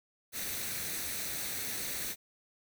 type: noise with comb filter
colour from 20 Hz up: white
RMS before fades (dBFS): -37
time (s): 0.32-2.16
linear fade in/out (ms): 50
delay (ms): 0.49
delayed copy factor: +0.5
effects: none